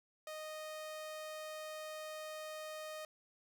sawtooth tone, 620 Hz, D#5, 6 cents flat, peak -40 dBFS, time 0.27-3.05 s, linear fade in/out 2 ms, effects none

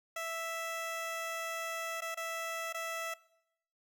15% pulse tone with dropouts, 659.3 Hz, E5, in tune, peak -30 dBFS, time 0.16-3.14 s, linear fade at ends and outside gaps 5 ms, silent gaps 2.007-2.019 / 2.146-2.172 / 2.727-2.744 s, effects noise-tail reverb RT60 0.8 s tail -21 dB re dry

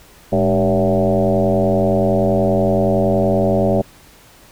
sine tone with frequency modulation, 388 Hz, G4, 18 cents flat, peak -12 dBFS, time 0.32-3.82 s, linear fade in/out 10 ms, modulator 90.6 Hz, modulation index 3.3, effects pink hiss -46 dBFS RMS until 4.51 s

